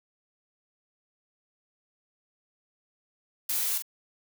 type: noise with echo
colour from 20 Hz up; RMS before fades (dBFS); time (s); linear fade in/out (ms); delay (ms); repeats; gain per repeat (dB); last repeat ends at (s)
blue; -29; 3.49-3.78; 5; 43; 1; -7; 3.823
effects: none